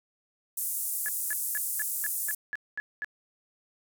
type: band-pass noise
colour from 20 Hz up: white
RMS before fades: -32 dBFS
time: 0.57-2.35 s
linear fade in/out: 5 ms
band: 8400 to 15000 Hz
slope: 24 dB/octave
type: tone bursts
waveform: sine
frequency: 1705 Hz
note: G#6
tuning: 45 cents sharp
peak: -30 dBFS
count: 9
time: 1.06-3.045 s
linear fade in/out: 0 ms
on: 25 ms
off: 220 ms
effects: none